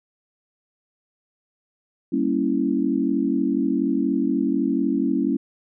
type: chord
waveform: sine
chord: G diminished seventh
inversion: none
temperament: equal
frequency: 196 / 233.1 / 277.2 / 329.6 Hz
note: G3 / Bb3 / Db4 / Fb4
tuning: 0 / 0 / 0 / 0 cents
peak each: -27 / -25 / -22 / -25 dBFS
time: 2.12-5.37 s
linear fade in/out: 10 ms
effects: none